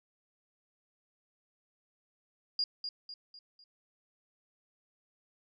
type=tone with echo; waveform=sine; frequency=4830 Hz; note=D8; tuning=48 cents sharp; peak=-28 dBFS; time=2.59-2.64 s; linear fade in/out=2 ms; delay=250 ms; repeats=4; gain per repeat=-7 dB; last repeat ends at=3.64 s; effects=none